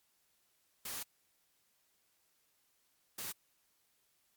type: noise bursts at uneven times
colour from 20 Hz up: white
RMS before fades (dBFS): -42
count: 2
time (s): 0.85-1.03 / 3.18-3.32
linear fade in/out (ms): 5
effects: white hiss -75 dBFS RMS until 4.36 s + MP3 96 kbps